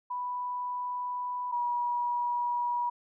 sine tone pair in turn, 987.8 / 965.8 Hz, B5 / B5, 0 / -39 cents, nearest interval unison, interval 39 cents, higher first, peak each -31 / -27 dBFS, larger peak second, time 0.1-1.52 / 1.52-2.9 s, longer first, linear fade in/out 10 ms, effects none

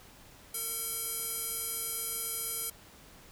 square tone with band-pass filter, 453.9 Hz, A#4, 46 cents flat, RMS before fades -36 dBFS, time 0.54-2.7 s, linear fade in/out 5 ms, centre 11000 Hz, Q 2.7, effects pink hiss -55 dBFS RMS until 3.31 s

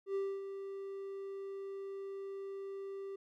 triangle tone with ADSR envelope, 392 Hz, G4, in tune, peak -30 dBFS, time 0.06-3.16 s, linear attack 90 ms, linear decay 260 ms, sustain -9 dB, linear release 7 ms, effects none

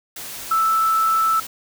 sine tone in noise, 1318.5 Hz, E6, in tune, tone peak -15 dBFS, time 0.51-1.4 s, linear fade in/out 5 ms, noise white, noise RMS -33 dBFS, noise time 0.16-1.47 s, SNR +15 dB, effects none

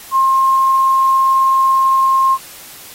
sine tone, 1065 Hz, C6, 30 cents sharp, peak -9 dBFS, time 0.11-2.38 s, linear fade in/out 50 ms, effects white hiss -36 dBFS RMS until 2.94 s + AAC 48 kbps

